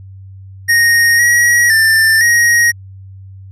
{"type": "tone with pitch steps", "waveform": "square", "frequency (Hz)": [1863, 1907, 1782, 1884], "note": ["A#6", "A#6", "A6", "A#6"], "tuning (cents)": [-2, 39, 22, 18], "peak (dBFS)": -8, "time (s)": [0.68, 2.72], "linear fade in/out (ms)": 20, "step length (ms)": 510, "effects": ["added 96 Hz sine -31 dBFS peak until 3.51 s", "resampled to 32000 Hz"]}